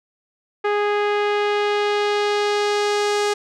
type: tone with low-pass filter sweep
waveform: sawtooth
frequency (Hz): 413.3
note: G#4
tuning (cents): -8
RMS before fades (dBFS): -20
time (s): 0.64-3.34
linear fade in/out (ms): 10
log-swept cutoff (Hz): 2000 to 7100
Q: 1.1
effects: none